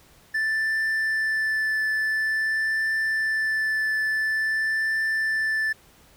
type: tone with vibrato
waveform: triangle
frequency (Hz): 1760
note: A6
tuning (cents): 0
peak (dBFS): -20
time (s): 0.34-5.73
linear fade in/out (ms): 10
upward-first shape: triangle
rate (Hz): 0.48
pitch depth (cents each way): 12
effects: pink hiss -55 dBFS RMS until 6.16 s